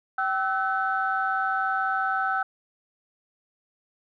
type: tone cluster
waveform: sine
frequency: 771 / 1312 / 1506 Hz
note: G5 / E6 / F#6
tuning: -29 / -9 / +30 cents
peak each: -27 dBFS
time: 0.18-2.43 s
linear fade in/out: 5 ms
effects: tanh soft clip ceiling -13 dBFS